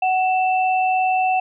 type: tone pair together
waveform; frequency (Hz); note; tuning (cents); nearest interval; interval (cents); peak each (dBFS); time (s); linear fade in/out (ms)
sine; 747.2 / 2661; F#5 / E7; +17 / +16; octave + minor seventh; 2199; -16 / -25; 0.02-1.4; 5
effects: none